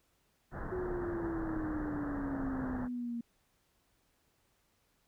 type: low-pass noise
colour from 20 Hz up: pink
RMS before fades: -41 dBFS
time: 0.51-2.89 s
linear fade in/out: 50 ms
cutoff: 1800 Hz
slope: 96 dB/octave
type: exponential sweep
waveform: sine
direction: down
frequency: 370 to 233.1 Hz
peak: -35 dBFS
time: 0.72-3.21 s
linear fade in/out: 5 ms
effects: pink hiss -74 dBFS RMS until 5.07 s